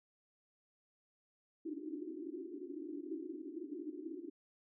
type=band-pass noise; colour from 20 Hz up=pink; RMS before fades=-45 dBFS; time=1.65-4.3 s; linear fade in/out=10 ms; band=280 to 370 Hz; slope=96 dB/octave; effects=none